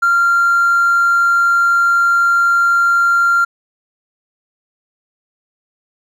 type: tone with hard clipping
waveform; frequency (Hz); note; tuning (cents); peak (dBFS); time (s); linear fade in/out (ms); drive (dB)
triangle; 1386; F6; -14; -10; 0.02-3.45; 10; 4
effects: none